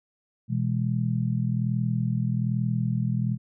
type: chord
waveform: sine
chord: E major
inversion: second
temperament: just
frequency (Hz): 123.61 / 164.81 / 206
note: B2 / E3 / G#3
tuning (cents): +2 / 0 / -14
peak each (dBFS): -25 / -29 / -29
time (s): 0.48-3.38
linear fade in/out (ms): 50
effects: none